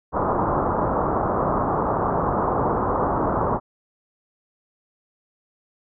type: low-pass noise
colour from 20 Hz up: white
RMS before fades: -22 dBFS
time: 0.12-3.6 s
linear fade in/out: 50 ms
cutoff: 1200 Hz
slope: 48 dB/octave
effects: none